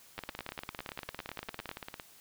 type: two click trains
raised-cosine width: 0.3 ms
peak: -24 / -21 dBFS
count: 33 / 16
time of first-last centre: 0.18-1.998 / 0.19-1.692 s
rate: 17.6 / 9.99 Hz
effects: white hiss -58 dBFS RMS until 2.2 s